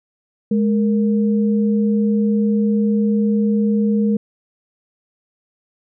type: tone pair together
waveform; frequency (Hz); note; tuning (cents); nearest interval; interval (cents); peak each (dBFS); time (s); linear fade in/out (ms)
sine; 210 / 464.4; G#3 / A#4; +19 / -7; octave + major second; 1374; -14 / -23; 0.51-4.17; 5
effects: none